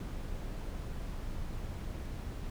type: noise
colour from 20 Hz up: brown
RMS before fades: -39 dBFS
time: 0-2.5 s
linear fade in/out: 2 ms
effects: none